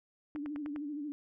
sine tone with vibrato, 293.7 Hz, D4, in tune, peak -36 dBFS, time 0.35-1.12 s, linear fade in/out 0 ms, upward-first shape sine, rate 13 Hz, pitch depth 70 cents each way
click train, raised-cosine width 0.5 ms, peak -31 dBFS, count 5, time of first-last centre 0.36-0.761 s, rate 9.97 Hz
effects none

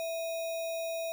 sine tone with sample-and-hold, 659.3 Hz, E5, in tune, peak -32 dBFS, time 0-1.12 s, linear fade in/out 0 ms, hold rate 3150 Hz, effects none

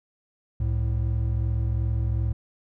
triangle tone pair together, 66.64 / 109.3 Hz, C2 / A2, +32 / -11 cents, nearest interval major sixth, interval 857 cents, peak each -23 dBFS, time 0.6-2.33 s, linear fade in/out 5 ms, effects none

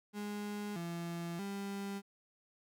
35% pulse tone with pitch steps, 206.7 / 170.1 / 198.8 Hz, G#3 / F3 / G3, -8 / -45 / +25 cents, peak -37 dBFS, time 0.13-2.02 s, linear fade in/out 50 ms, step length 630 ms, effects none

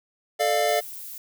square chord, D minor, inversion second, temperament equal with one note detuned, 440 / 595.9 / 698.5 Hz, A4 / D5 / F5, 0 / +25 / 0 cents, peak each -28 / -25 / -24 dBFS, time 0.39-0.81 s, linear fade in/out 20 ms
violet noise, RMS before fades -38 dBFS, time 0.68-1.18 s, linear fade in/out 2 ms
effects none

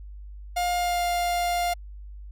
45% pulse tone with pitch glide, 708 to 701.5 Hz, F5 to F5, +23 to +8 cents, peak -23 dBFS, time 0.56-1.74 s, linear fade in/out 10 ms, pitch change -15 cents, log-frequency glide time 0.76-1.04 s, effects added 50 Hz sine -38 dBFS peak until 2.31 s

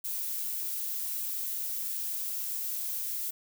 violet noise, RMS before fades -34 dBFS, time 0.04-3.31 s, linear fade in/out 10 ms, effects none

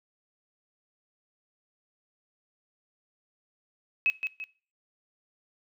sine tone with echo, 2567 Hz, E7, 47 cents flat, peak -21 dBFS, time 4.06-4.1 s, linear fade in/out 0 ms, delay 170 ms, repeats 2, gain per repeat -7 dB, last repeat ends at 4.44 s, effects noise-tail reverb RT60 0.4 s tail -20 dB re dry

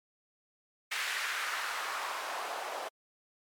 white noise with band-pass filter sweep, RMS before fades -36 dBFS, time 0.91-2.89 s, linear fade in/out 10 ms, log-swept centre 2000 to 660 Hz, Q 1.6, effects high-pass 400 Hz 12 dB/octave + MP3 96 kbps

